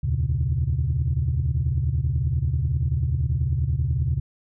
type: tone cluster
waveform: sine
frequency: 74 / 84.3 / 118.6 / 136.9 Hz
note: D2 / E2 / A#2 / C#3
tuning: +14 / +39 / +30 / -21 cents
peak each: -25 dBFS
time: 0.03-4.2 s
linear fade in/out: 10 ms
effects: tanh soft clip ceiling -13 dBFS